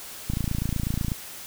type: click train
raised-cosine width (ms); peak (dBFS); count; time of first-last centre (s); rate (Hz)
5; -14; 24; 0.3-1.119; 28.1
effects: white hiss -40 dBFS RMS until 1.46 s